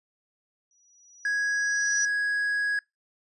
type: tone with exponential growth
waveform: sine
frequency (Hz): 5840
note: F#8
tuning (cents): -24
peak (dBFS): -24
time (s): 0.71-2.05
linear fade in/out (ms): 1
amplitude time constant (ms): 290
type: tone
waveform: triangle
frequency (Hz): 1661.2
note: G#6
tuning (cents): 0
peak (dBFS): -22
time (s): 1.25-2.79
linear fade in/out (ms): 2
effects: noise-tail reverb RT60 0.2 s tail -25 dB re dry + resampled to 24000 Hz